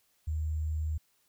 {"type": "tone with sample-and-hold", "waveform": "sine", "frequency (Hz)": 77.78, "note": "D#2", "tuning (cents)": 0, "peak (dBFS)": -29, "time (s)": [0.27, 0.98], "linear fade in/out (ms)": 10, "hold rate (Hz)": 7350, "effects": ["white hiss -71 dBFS RMS until 1.28 s"]}